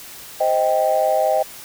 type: chord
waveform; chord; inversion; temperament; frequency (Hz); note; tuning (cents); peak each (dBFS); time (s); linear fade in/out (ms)
sine; C minor; none; just; 523.3 / 627.9 / 784.9; C5 / Eb5 / G5; 0 / +16 / +2; -21 / -17 / -19; 0.4-1.43; 10
effects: tanh soft clip ceiling -7 dBFS + white hiss -38 dBFS RMS until 1.64 s